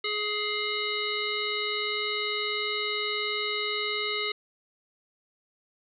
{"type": "harmonic tone", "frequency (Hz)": 419.9, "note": "G#4", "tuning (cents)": 19, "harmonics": [1, 3, 5, 7, 9, 10], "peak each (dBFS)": [-34, -36, -32, -35, -35, -38], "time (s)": [0.04, 4.32], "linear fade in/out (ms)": 5, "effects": []}